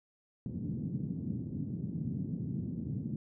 pink band-pass noise, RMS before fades -37 dBFS, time 0.46-3.16 s, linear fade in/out 2 ms, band 120 to 240 Hz, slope 24 dB/octave, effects none

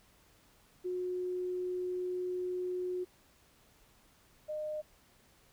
sine tone pair in turn, 363 / 610.5 Hz, F#4 / D#5, -33 / -33 cents, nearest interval major sixth, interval 900 cents, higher second, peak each -33 / -35 dBFS, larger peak first, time 0.84-3.05 / 4.48-4.82 s, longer first, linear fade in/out 20 ms, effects pink hiss -65 dBFS RMS until 5.52 s

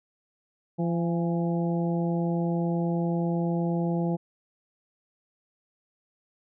harmonic tone with a mistuned harmonic, 170.5 Hz, F3, 41 cents flat, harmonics 1 / 2 / 3 / 4 / 5, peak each -25 / -31 / -35 / -37 / -39 dBFS, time 0.78-4.17 s, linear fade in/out 20 ms, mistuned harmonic 5, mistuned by -43 cents, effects none

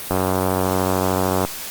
click train, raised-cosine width 1 ms, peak -5 dBFS, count 126, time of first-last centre 0.11-1.45 s, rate 93.3 Hz, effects white hiss -31 dBFS RMS until 1.7 s + Opus 32 kbps

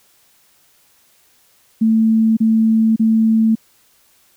sine tone bursts, 222.4 Hz, A3, 19 cents sharp, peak -10 dBFS, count 3, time 1.81-3.554 s, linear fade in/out 10 ms, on 560 ms, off 32 ms, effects white hiss -55 dBFS RMS until 4.36 s

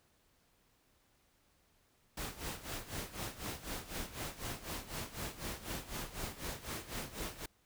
pink noise with tremolo, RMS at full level -40 dBFS, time 2.17-7.46 s, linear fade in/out 5 ms, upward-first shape sine, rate 4 Hz, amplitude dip 80%, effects pink hiss -72 dBFS RMS until 7.65 s

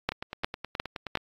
two click trains, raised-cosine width 0.3 ms, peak -18 / -9 dBFS, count 11 / 4, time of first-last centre 0.12-1.173 / 0.09-1.154 s, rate 9.5 / 2.82 Hz, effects AAC 32 kbps

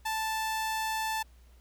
sawtooth tone, 880 Hz, A5, in tune, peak -26 dBFS, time 0.05-1.23 s, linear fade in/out 10 ms, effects added 60 Hz sine -54 dBFS peak until 1.6 s + pink hiss -66 dBFS RMS until 1.6 s

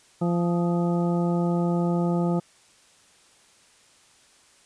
harmonic tone with a mistuned harmonic, 172.8 Hz, F3, 18 cents flat, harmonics 1 / 2 / 3 / 4 / 5 / 7, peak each -22 / -28 / -32 / -34 / -36 / -39 dBFS, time 0.21-2.4 s, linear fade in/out 10 ms, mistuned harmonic 7, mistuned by +49 cents, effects white hiss -57 dBFS RMS until 4.65 s + resampled to 22050 Hz

